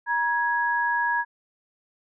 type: tone pair together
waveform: sine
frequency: 950 / 1662.4 Hz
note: A#5 / G#6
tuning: +33 / +1 cents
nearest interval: minor seventh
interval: 968 cents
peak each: -24 dBFS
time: 0.06-1.25 s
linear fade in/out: 50 ms
effects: none